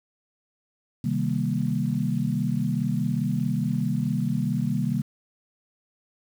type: chord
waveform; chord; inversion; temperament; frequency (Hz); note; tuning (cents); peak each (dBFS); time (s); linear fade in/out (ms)
sine; C minor seventh; none; equal; 130.81 / 155.56 / 196 / 233.1; C3 / Eb3 / G3 / Bb3; 0 / 0 / 0 / 0; -28; 1.04-5.02; 5
effects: 8-bit